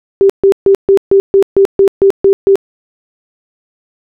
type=tone bursts; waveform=sine; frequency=392 Hz; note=G4; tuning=in tune; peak=-3 dBFS; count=11; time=0.21-2.556 s; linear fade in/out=0 ms; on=86 ms; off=140 ms; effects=none

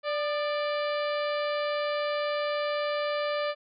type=harmonic tone with a mistuned harmonic; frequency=587.3 Hz; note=D5; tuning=in tune; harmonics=1 / 2 / 3 / 4 / 5 / 6 / 7 / 8; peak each=-28 / -34 / -38 / -40 / -42 / -44 / -45 / -46 dBFS; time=0.03-3.55 s; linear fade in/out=50 ms; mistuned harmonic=2; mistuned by=+45 cents; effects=none

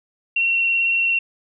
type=tone with vibrato; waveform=sine; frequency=2729 Hz; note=F7; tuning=41 cents flat; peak=-16 dBFS; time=0.36-1.19 s; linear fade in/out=5 ms; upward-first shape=triangle; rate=18 Hz; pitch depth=17 cents each way; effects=none

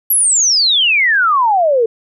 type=exponential sweep; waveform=sine; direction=down; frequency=11920 to 438.7 Hz; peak=-9 dBFS; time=0.1-1.86 s; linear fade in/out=5 ms; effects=none

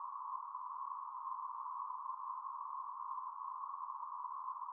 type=band-pass noise; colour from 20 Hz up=white; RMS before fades=-45 dBFS; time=0-4.72 s; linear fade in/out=2 ms; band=980 to 1100 Hz; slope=96 dB/octave; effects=none

